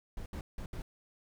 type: noise bursts at uneven times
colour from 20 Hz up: brown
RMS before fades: -40 dBFS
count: 4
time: 0.17-0.26 / 0.33-0.41 / 0.58-0.66 / 0.73-0.82 s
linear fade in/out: 2 ms
effects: none

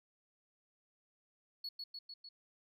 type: tone with echo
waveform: sine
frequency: 4377 Hz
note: C#8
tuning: 23 cents flat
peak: -37 dBFS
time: 1.64-1.69 s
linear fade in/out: 5 ms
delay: 150 ms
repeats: 4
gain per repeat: -3 dB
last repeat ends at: 2.29 s
effects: tanh soft clip ceiling -39 dBFS

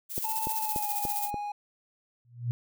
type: noise with tremolo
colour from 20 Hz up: violet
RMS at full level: -31 dBFS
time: 0.09-1.31 s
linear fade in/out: 50 ms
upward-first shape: square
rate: 15 Hz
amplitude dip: 50%
type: click train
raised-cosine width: 2 ms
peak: -21 dBFS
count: 5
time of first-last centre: 0.18-1.343 s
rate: 3.44 Hz
type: tone with pitch glide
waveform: triangle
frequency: 880 to 825.8 Hz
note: A5 to G#5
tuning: 0 to -10 cents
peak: -30 dBFS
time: 0.24-1.52 s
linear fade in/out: 5 ms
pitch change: -110 cents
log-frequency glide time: 0.55-0.9 s
type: tone with exponential growth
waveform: sine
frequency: 120 Hz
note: B2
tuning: 49 cents flat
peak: -23 dBFS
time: 2.25-2.51 s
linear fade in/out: 0 ms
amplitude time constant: 56 ms
effects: none

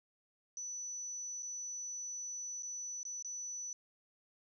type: tone with dropouts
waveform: sine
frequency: 5960 Hz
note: F#8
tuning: 12 cents sharp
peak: -40 dBFS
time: 0.57-3.73 s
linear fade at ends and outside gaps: 1 ms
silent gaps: 1.424-1.429 / 2.624-2.631 / 3.031-3.052 / 3.225-3.247 s
effects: none

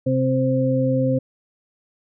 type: harmonic tone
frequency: 130.6 Hz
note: C3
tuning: 3 cents flat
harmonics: 1 / 2 / 4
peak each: -21 / -21 / -21 dBFS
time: 0.06-1.19 s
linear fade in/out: 10 ms
effects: none

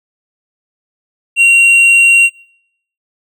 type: tone with hard clipping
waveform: sine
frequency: 2752 Hz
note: F7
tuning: 26 cents flat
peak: -5 dBFS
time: 1.36-2.3 s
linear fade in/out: 50 ms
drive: 4 dB
effects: noise-tail reverb RT60 0.7 s tail -25 dB re dry

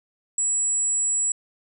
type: tone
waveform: sine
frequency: 7800 Hz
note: B8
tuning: 23 cents flat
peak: -20 dBFS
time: 0.38-1.32 s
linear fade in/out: 2 ms
effects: none

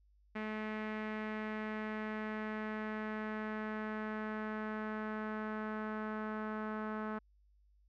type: tone with low-pass filter sweep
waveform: sawtooth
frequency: 215.5 Hz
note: A3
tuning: 36 cents flat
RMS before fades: -40 dBFS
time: 0.35-7.19 s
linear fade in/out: 10 ms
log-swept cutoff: 2100 to 1400 Hz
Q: 2.5
effects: added 50 Hz sine -65 dBFS peak until 7.88 s

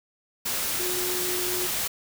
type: tone in noise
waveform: sine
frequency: 361.4 Hz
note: F#4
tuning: 41 cents flat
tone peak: -31 dBFS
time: 0.79-1.67 s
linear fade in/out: 10 ms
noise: white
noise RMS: -28 dBFS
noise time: 0.45-1.88 s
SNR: -6 dB
effects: none

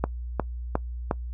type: click train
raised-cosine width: 1 ms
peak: -9 dBFS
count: 4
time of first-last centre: 0.04-1.111 s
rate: 2.8 Hz
effects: noise-tail reverb RT60 0.1 s tail -22 dB re dry + added 60 Hz sine -31 dBFS peak until 1.33 s

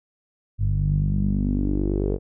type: tone with low-pass filter sweep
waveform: sawtooth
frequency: 49 Hz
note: G1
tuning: in tune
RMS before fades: -22 dBFS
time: 0.58-2.19 s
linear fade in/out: 50 ms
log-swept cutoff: 110 to 450 Hz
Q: 5.1
effects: none

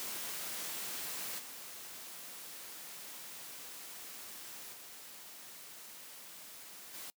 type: noise with level steps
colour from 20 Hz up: white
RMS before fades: -41 / -48 / -51 / -46 dBFS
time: 0-7.1 s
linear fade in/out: 0 ms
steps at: 1.38 / 4.72 / 6.93 s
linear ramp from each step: 20 ms
effects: noise-tail reverb RT60 0.1 s tail -25 dB re dry + high-pass 150 Hz 12 dB/octave

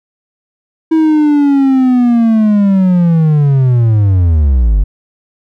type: linear sweep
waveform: triangle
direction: down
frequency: 323.1 to 44.86 Hz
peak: -4 dBFS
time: 0.91-4.84 s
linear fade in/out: 10 ms
effects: none

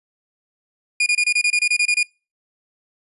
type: tone bursts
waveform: 40% pulse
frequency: 2435 Hz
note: D#7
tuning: 38 cents flat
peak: -14 dBFS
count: 12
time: 1-2.031 s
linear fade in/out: 5 ms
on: 63 ms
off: 25 ms
effects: noise-tail reverb RT60 0.3 s tail -26 dB re dry + resampled to 24000 Hz

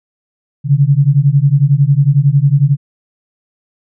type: beating tone pair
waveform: sine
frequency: 135.6 / 146.6 Hz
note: C#3 / D3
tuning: -38 / -3 cents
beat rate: 11 Hz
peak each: -10 dBFS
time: 0.64-2.77 s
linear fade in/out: 50 ms
effects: none

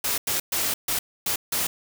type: noise bursts at uneven times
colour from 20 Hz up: white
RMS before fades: -25 dBFS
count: 6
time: 0.04-0.18 / 0.27-0.4 / 0.52-0.74 / 0.88-0.99 / 1.26-1.36 / 1.52-1.67 s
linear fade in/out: 5 ms
effects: none

